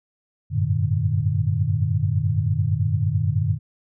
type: tone cluster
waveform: sine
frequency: 93.2 / 102.2 / 116.5 / 150.4 Hz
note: F#2 / G#2 / A#2 / D3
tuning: +13 / -27 / -1 / +42 cents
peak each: -24 dBFS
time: 0.5-3.59 s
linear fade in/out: 50 ms
effects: none